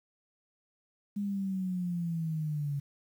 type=linear sweep; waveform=sine; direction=down; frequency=205.1 to 140 Hz; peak=-30 dBFS; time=1.16-2.8 s; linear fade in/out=10 ms; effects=10-bit